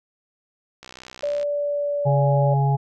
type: click train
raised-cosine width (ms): 0.2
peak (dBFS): -22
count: 39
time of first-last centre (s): 0.83-1.429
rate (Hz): 63.4
type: tone with pitch glide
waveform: sine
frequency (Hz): 581 to 574.3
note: D5 to D5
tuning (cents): -19 to -39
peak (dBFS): -21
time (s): 1.23-2.54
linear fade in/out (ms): 5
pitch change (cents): -20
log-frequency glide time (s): 1.41-2.42
type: harmonic tone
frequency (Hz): 138.59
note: C#3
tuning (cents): 0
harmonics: 1 / 3 / 5 / 6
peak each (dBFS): -17 / -31 / -32 / -25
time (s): 2.05-2.77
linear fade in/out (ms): 20
effects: none